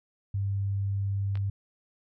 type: tone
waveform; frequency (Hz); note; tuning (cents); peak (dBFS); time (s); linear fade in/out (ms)
sine; 99; G2; +18; -26; 0.34-1.5; 5
type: clicks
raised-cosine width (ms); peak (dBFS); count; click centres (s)
0.3; -27 / -34; 2; 1.355 / 1.373
effects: none